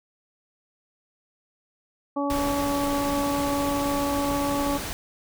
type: harmonic tone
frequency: 283.4 Hz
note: C#4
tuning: 38 cents sharp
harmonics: 1 / 2 / 3 / 4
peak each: -26 / -29 / -31 / -32 dBFS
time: 2.16-4.78 s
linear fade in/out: 10 ms
type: noise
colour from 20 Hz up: pink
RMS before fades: -32 dBFS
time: 2.3-4.93 s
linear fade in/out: 0 ms
effects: none